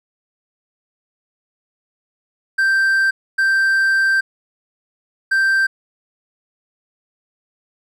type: tone bursts at uneven times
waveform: triangle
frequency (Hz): 1568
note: G6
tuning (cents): 0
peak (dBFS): -11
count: 3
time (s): 2.58-3.11 / 3.38-4.21 / 5.31-5.67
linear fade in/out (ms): 10
effects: none